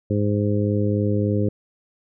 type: harmonic tone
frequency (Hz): 103.4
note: G#2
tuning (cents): -7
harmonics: 1 / 2 / 3 / 4 / 5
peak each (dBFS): -21 / -24 / -26 / -27 / -28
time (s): 0.1-1.49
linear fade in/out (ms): 5
effects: none